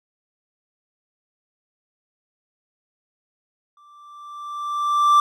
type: tone with exponential growth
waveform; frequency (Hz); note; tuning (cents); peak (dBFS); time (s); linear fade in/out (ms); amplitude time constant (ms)
triangle; 1174.7; D6; 0; -8; 3.77-5.2; 2; 310
effects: none